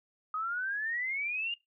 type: exponential sweep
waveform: sine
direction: up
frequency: 1244.5 to 2850 Hz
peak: -31 dBFS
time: 0.34-1.54 s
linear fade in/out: 2 ms
effects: noise-tail reverb RT60 0.2 s tail -22 dB re dry